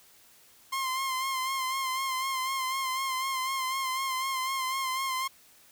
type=tone with vibrato; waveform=sawtooth; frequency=1054 Hz; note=C6; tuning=12 cents sharp; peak=-25 dBFS; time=0.72-5.28 s; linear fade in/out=10 ms; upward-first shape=sine; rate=4 Hz; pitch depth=40 cents each way; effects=white hiss -58 dBFS RMS until 5.71 s